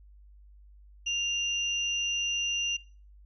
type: tone pair together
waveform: sine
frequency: 2794 / 5900 Hz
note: F7 / F#8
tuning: 0 / -6 cents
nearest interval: octave + minor second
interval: 1294 cents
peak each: -28 / -36 dBFS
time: 1.06-2.77 s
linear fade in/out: 10 ms
effects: noise-tail reverb RT60 0.4 s tail -21 dB re dry + added 50 Hz sine -51 dBFS peak until 3.25 s